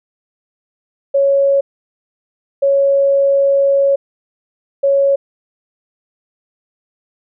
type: tone bursts at uneven times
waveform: sine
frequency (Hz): 554.4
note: C#5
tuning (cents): 0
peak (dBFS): -9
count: 3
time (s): 1.14-1.61 / 2.62-3.96 / 4.83-5.16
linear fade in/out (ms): 10
effects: none